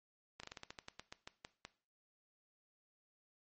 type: slowing click train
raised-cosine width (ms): 0.2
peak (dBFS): -29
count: 14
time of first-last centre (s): 0.4-1.651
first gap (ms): 34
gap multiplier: 1.16
effects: noise-tail reverb RT60 0.4 s tail -17 dB re dry + MP3 32 kbps